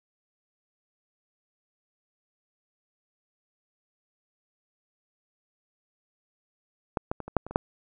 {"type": "clicks", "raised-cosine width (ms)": 1, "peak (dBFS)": [-12, -14, -21, -24, -6, -25, -24, -6], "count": 8, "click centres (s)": [6.972, 7.115, 7.203, 7.28, 7.367, 7.466, 7.51, 7.559], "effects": []}